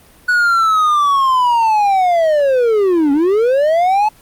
triangle linear two-way sweep, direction down then up, 1480 to 273.8 to 869 Hz, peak -8 dBFS, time 0.28-4.09 s, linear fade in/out 10 ms, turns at 3.12 s, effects pink hiss -46 dBFS RMS until 4.21 s + Opus 32 kbps

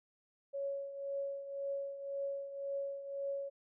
sine tone with tremolo, 556 Hz, C#5, 5 cents sharp, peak -34 dBFS, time 0.53-3.5 s, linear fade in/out 20 ms, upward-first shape triangle, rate 1.9 Hz, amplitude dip 70%, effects none

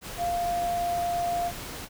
sine tone in noise, 697 Hz, F5, 4 cents flat, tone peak -25 dBFS, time 0.17-1.52 s, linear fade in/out 50 ms, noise pink, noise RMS -38 dBFS, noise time 0.01-1.89 s, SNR +10 dB, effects none

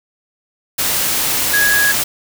sine tone in noise, 1661.2 Hz, G#6, in tune, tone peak -12 dBFS, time 1.53-1.92 s, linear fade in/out 10 ms, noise white, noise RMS -17 dBFS, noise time 0.78-2.04 s, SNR +2 dB, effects none

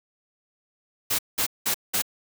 white noise bursts, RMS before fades -24 dBFS, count 4, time 1.1-2.022 s, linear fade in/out 10 ms, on 88 ms, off 190 ms, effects none

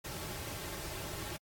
pink noise with comb filter, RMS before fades -42 dBFS, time 0.04-1.37 s, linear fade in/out 10 ms, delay 4.1 ms, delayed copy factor -0.55, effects AAC 64 kbps

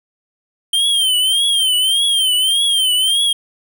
square tone with vibrato, 3146 Hz, G7, 6 cents sharp, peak -13 dBFS, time 0.73-3.33 s, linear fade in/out 5 ms, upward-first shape triangle, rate 1.7 Hz, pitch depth 120 cents each way, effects none

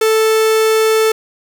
45% pulse tone, 440 Hz, A4, in tune, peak -10 dBFS, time 0.01-1.12 s, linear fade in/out 5 ms, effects none

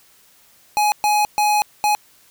square tone bursts at uneven times, 838 Hz, G#5, 15 cents sharp, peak -15 dBFS, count 4, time 0.77-0.92 / 1.04-1.25 / 1.38-1.62 / 1.84-1.95 s, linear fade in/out 0 ms, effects white hiss -53 dBFS RMS until 2.3 s

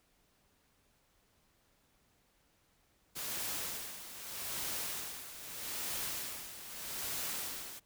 white noise with tremolo, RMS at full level -38 dBFS, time 3.15-7.8 s, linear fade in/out 20 ms, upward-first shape sine, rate 0.8 Hz, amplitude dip 70%, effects pink hiss -72 dBFS RMS until 7.85 s

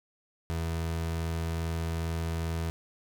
30% pulse tone, 82.41 Hz, E2, in tune, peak -27 dBFS, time 0.5-2.7 s, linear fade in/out 0 ms, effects none

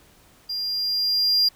triangle tone with level ramp, 4800 Hz, D8, 37 cents sharp, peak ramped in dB -25 to -14 dBFS, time 0.49-1.49 s, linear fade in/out 10 ms, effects pink hiss -55 dBFS RMS until 1.55 s

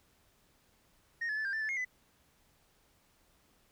sine tone with pitch steps, 1856 / 1719 / 1744 / 1594 / 1769 / 1743 / 2145 / 2006 Hz, A#6 / A6 / A6 / G6 / A6 / A6 / C7 / B6, -8 / -41 / -16 / +28 / +9 / -17 / +42 / +26 cents, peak -30 dBFS, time 1.21-1.85 s, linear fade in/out 10 ms, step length 80 ms, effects tanh soft clip ceiling -31 dBFS + pink hiss -69 dBFS RMS until 3.71 s

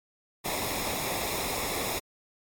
pink noise with comb filter, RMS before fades -31 dBFS, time 0.44-2 s, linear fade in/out 20 ms, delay 0.66 ms, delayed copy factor -0.65, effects MP3 96 kbps

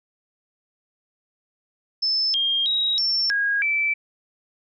sine tone with pitch steps, 5260 / 3215 / 3817 / 5410 / 1638 / 2322 Hz, E8 / G7 / A#7 / E8 / G#6 / D7, -5 / +43 / +40 / +44 / -24 / -20 cents, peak -19 dBFS, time 2.02-3.94 s, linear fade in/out 10 ms, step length 320 ms, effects none

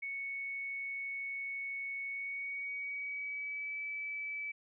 sine tone with pitch glide, 2217 to 2302 Hz, C#7 to D7, 0 to -35 cents, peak -37 dBFS, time 0.02-4.52 s, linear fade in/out 10 ms, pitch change +65 cents, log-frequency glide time 2.06-3.77 s, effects none

